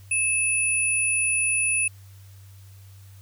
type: tone pair together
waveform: sine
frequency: 2604 / 9840 Hz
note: E7 / D#9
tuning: -22 / -20 cents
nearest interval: octave + major seventh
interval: 2302 cents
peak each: -23 dBFS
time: 0.11-1.88 s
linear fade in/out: 5 ms
effects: added 97 Hz sine -44 dBFS peak until 3.21 s + white hiss -57 dBFS RMS until 3.21 s